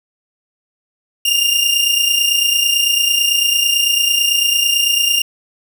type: tone pair together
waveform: sawtooth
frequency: 2794 / 2823 Hz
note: F7 / F7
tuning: 0 / +18 cents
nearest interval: unison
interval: 18 cents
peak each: -12 / -12 dBFS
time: 1.25-5.22 s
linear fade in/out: 5 ms
effects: 7-bit